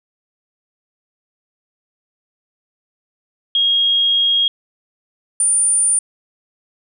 sine tone pair in turn, 3268 / 9243 Hz, G#7 / D9, -29 / -29 cents, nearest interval octave + tritone, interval 1800 cents, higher second, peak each -12 dBFS, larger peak neither, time 3.55-4.48 / 5.4-5.99 s, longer first, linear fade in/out 2 ms, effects none

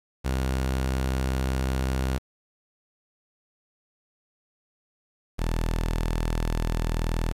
sawtooth tone pair in turn, 65.3 / 40.59 Hz, C2 / E1, -3 / -26 cents, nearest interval minor sixth, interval 823 cents, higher first, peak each -20 dBFS, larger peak neither, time 0.24-2.19 / 5.38-7.33 s, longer neither, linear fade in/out 20 ms, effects resampled to 32000 Hz + 8-bit

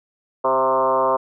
sine tone with frequency modulation, 790 Hz, G5, 13 cents sharp, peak -15 dBFS, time 0.44-1.17 s, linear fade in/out 10 ms, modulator 132 Hz, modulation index 2.8, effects none

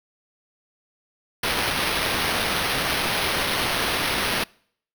white noise with sample-and-hold, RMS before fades -24 dBFS, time 1.43-4.44 s, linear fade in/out 5 ms, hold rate 7350 Hz, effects noise-tail reverb RT60 0.6 s tail -26 dB re dry

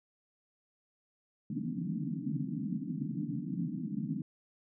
pink band-pass noise, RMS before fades -36 dBFS, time 1.5-4.22 s, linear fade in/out 2 ms, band 140 to 300 Hz, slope 96 dB/octave, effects none

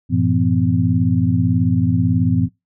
sine tone cluster, 97 / 115.3 / 170.3 / 253.5 Hz, G2 / A#2 / F3 / B3, -18 / -19 / -43 / +45 cents, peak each -19 dBFS, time 0.09-2.49 s, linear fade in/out 50 ms, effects noise-tail reverb RT60 0.2 s tail -22 dB re dry

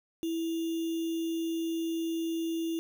sine tone with sample-and-hold, 329.6 Hz, E4, in tune, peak -29 dBFS, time 0.23-2.79 s, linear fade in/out 0 ms, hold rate 3150 Hz, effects none

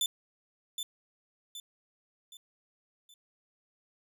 sawtooth tone with echo, 3520 Hz, A7, in tune, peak -24 dBFS, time 0.01-0.06 s, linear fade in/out 2 ms, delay 770 ms, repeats 4, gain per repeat -7 dB, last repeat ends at 3.14 s, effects none

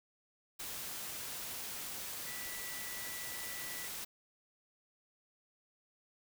sine tone in noise, 1965 Hz, B6, 9 cents flat, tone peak -48 dBFS, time 2.26-3.87 s, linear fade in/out 10 ms, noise white, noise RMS -43 dBFS, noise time 0.59-4.05 s, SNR -8 dB, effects none

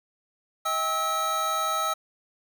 square tone cluster, 638 / 790 / 1297 Hz, D#5 / G5 / E6, +43 / +13 / -28 cents, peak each -34 / -35 / -26 dBFS, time 0.65-1.94 s, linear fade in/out 10 ms, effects none

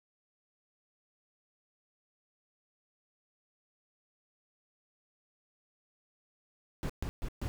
brown noise bursts, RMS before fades -35 dBFS, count 4, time 6.83-7.48 s, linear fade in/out 0 ms, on 65 ms, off 130 ms, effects none

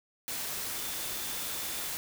sine tone in noise, 3533 Hz, A7, 6 cents sharp, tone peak -47 dBFS, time 0.76-1.88 s, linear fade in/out 0 ms, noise white, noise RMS -36 dBFS, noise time 0.28-1.97 s, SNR -14 dB, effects none

